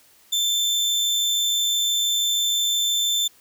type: tone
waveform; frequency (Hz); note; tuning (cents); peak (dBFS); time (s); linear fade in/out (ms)
30% pulse; 3547; A7; +13; -17; 0.32-3.28; 10
effects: white hiss -55 dBFS RMS until 3.4 s